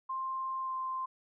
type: tone with pitch glide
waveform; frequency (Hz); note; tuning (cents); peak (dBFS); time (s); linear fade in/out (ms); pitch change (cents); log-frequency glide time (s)
sine; 1053 to 1044.5; C6 to C6; +11 to -3; -33; 0.09-1.06; 10; -14; 0.6-0.74
effects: none